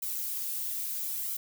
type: noise with flanger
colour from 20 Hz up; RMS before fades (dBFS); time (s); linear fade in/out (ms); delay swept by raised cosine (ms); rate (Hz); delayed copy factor
violet; -34; 0.02-1.37; 5; 1.1 to 6.6; 0.77; -1
effects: none